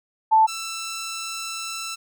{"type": "tone pair in turn", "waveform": ["sine", "10% pulse"], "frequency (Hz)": [880, 1331.9], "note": ["A5", "E6"], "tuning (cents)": [0, 17], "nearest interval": "perfect fifth", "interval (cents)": 717, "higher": "second", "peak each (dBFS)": [-12, -21], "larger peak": "first", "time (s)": [[0.31, 0.47], [0.47, 1.96]], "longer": "second", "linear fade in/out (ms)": 20, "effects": []}